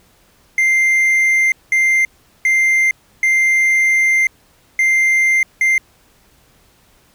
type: tone bursts at uneven times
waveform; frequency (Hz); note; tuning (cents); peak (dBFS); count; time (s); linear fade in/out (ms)
triangle; 2093; C7; 0; -9; 6; 0.58-1.52 / 1.72-2.05 / 2.45-2.91 / 3.23-4.27 / 4.79-5.43 / 5.61-5.78; 2
effects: pink hiss -53 dBFS RMS until 7.14 s